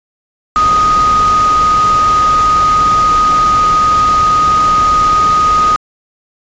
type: tone in noise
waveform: sine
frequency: 1244.5 Hz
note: D#6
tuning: in tune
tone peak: -7 dBFS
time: 0.56-5.76 s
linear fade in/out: 0 ms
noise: pink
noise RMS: -21 dBFS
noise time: 0.56-5.76 s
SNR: +11 dB
effects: resampled to 16000 Hz